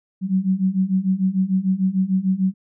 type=beating tone pair; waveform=sine; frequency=185 / 191.7 Hz; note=F#3 / G3; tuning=0 / -38 cents; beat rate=6.7 Hz; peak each=-21 / -19 dBFS; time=0.21-2.54 s; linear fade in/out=50 ms; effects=none